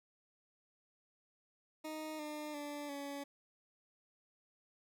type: tone with pitch steps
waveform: 20% pulse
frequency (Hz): 311.1 / 301.2 / 291.6 / 282.3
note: D#4 / D4 / D4 / C#4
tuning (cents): 0 / +44 / -12 / +32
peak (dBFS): -37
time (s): 1.84-3.24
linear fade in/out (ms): 10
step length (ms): 350
effects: none